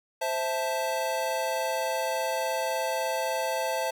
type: chord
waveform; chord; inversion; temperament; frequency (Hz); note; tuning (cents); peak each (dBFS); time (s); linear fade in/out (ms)
square; A minor; first; equal; 523.3 / 659.3 / 880; C5 / E5 / A5; 0 / 0 / 0; -32; 0.21-3.91; 10
effects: none